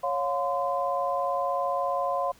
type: tone cluster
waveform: sine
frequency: 554 / 709 / 1028 Hz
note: C#5 / F5 / C6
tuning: -1 / +26 / -31 cents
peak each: -29 dBFS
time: 0.03-2.32 s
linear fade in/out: 10 ms
effects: pink hiss -57 dBFS RMS until 2.39 s